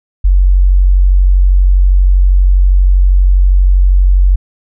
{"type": "tone", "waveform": "sine", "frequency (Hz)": 46.25, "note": "F#1", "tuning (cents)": 0, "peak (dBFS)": -4, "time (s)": [0.24, 4.36], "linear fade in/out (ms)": 10, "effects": []}